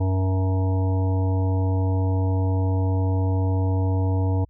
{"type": "harmonic tone", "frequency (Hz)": 94.2, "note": "F#2", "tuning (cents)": 32, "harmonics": [1, 3, 5, 7, 9, 10], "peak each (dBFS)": [-19, -29, -33, -36, -38, -39], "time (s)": [0, 4.45], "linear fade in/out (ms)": 10, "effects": ["added 60 Hz sine -54 dBFS peak until 4.49 s"]}